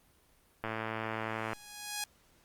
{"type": "click train", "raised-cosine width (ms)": 0.5, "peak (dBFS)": -20, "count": 100, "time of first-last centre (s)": [0.64, 1.532], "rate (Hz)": 111}
{"type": "tone with exponential growth", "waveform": "5% pulse", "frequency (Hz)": 830.6, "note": "G#5", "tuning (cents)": 0, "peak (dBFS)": -21, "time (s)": [1.12, 2.04], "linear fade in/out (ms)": 2, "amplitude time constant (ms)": 200}
{"effects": ["pink hiss -66 dBFS RMS until 2.44 s", "Opus 32 kbps"]}